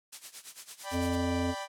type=noise with tremolo; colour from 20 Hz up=blue; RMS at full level=-38 dBFS; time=0.12-1.16 s; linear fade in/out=10 ms; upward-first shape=sine; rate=8.9 Hz; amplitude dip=85%
type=chord; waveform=sawtooth; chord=G major; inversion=second; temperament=equal; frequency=587.3 / 784 / 987.8 Hz; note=D5 / G5 / B5; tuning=0 / 0 / 0 cents; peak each=-36 dBFS; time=0.83-1.68 s; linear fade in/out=50 ms
type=harmonic tone; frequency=87.31 Hz; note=F2; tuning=in tune; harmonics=1 / 3 / 5 / 7; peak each=-33 / -30 / -38 / -38 dBFS; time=0.91-1.55 s; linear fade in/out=50 ms
effects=low-pass 9000 Hz 12 dB/octave

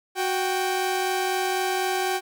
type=tone pair together; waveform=sawtooth; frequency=370 / 784 Hz; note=F#4 / G5; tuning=0 / 0 cents; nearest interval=octave + minor second; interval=1300 cents; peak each=-22 dBFS; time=0.15-2.21 s; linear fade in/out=50 ms; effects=none

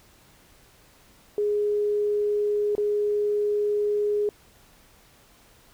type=tone with dropouts; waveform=sine; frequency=415.3 Hz; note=G#4; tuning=in tune; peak=-21 dBFS; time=1.38-4.29 s; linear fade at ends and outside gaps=1 ms; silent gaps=2.752-2.78 s; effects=pink hiss -56 dBFS RMS until 5.73 s

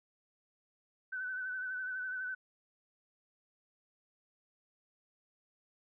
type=tone with vibrato; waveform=sine; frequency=1511 Hz; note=F#6; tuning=36 cents sharp; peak=-36 dBFS; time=1.12-2.35 s; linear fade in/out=10 ms; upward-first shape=sine; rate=12 Hz; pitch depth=37 cents each way; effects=none

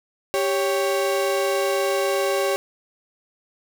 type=tone pair together; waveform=35% pulse; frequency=393.5 / 556.5 Hz; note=G4 / C#5; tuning=+7 / +7 cents; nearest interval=tritone; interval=600 cents; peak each=-21 dBFS; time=0.34-2.56 s; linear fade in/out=0 ms; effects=none

